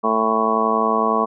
harmonic tone, 111 Hz, A2, 16 cents sharp, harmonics 2 / 3 / 4 / 5 / 6 / 7 / 8 / 9 / 10, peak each -24 / -31 / -23 / -30 / -24 / -27 / -32 / -23 / -20 dBFS, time 0.03-1.26 s, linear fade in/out 20 ms, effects none

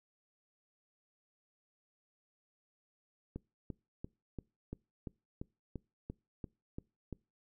click train, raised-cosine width 3 ms, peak -28 dBFS, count 12, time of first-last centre 3.36-7.127 s, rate 2.92 Hz, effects noise-tail reverb RT60 0.3 s tail -25 dB re dry

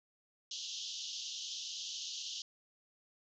pink band-pass noise, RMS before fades -43 dBFS, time 0.51-2.42 s, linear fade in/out 2 ms, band 2900 to 6700 Hz, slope 96 dB/octave, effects none

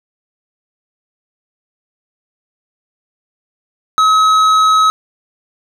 triangle tone with tanh clipping, 1280 Hz, D#6, 49 cents sharp, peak -9 dBFS, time 3.98-4.9 s, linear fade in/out 0 ms, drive 14 dB, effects none

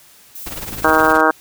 violet noise, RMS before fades -32 dBFS, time 0.35-1.13 s, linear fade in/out 5 ms
pink noise with tremolo, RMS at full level -27 dBFS, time 0.46-1.21 s, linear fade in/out 5 ms, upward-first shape triangle, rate 19 Hz, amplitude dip 90%
click train, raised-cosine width 3 ms, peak -23 dBFS, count 22, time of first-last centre 0.69-1.083 s, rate 53.5 Hz
harmonic tone, 157.7 Hz, D#3, 24 cents sharp, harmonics 2 / 3 / 4 / 5 / 6 / 7 / 8 / 9 / 10, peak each -19 / -19 / -19 / -19 / -19 / -19 / -19 / -19 / -19 dBFS, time 0.84-1.31 s, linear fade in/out 5 ms
effects white hiss -47 dBFS RMS until 1.4 s

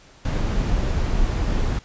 brown noise, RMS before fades -21 dBFS, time 0.25-1.79 s, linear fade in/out 2 ms, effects pink hiss -50 dBFS RMS until 1.84 s + resampled to 16000 Hz

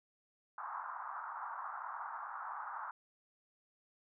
pink band-pass noise, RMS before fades -44 dBFS, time 0.58-2.91 s, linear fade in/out 2 ms, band 840 to 1400 Hz, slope 48 dB/octave, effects none

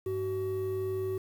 triangle tone pair together, 100 / 377.5 Hz, G2 / F#4, +35 / +35 cents, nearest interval octave + major seventh, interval 2300 cents, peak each -35 / -28 dBFS, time 0.06-1.18 s, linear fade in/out 5 ms, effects tanh soft clip ceiling -22 dBFS + 9-bit

